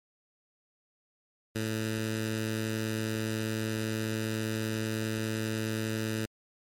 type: tone with notch filter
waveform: 10% pulse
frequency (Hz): 110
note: A2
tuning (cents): 0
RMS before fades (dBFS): -32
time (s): 1.55-6.26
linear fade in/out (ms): 10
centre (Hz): 740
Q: 0.95
effects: MP3 64 kbps